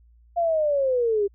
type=linear sweep; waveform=sine; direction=down; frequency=698.5 to 392 Hz; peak=-19 dBFS; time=0.36-1.28 s; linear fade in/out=20 ms; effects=added 58 Hz sine -52 dBFS peak until 1.34 s